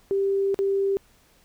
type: tone with dropouts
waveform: sine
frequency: 393.1 Hz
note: G4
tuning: 5 cents sharp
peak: -20 dBFS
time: 0.11-0.97 s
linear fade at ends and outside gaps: 0 ms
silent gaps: 0.544-0.59 s
effects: pink hiss -59 dBFS RMS until 1.44 s